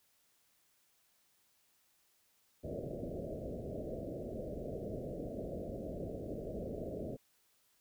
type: low-pass noise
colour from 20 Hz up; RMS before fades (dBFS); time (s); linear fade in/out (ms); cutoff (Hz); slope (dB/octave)
white; -42; 2.63-7.17; 20; 650; 96
effects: white hiss -73 dBFS RMS until 7.8 s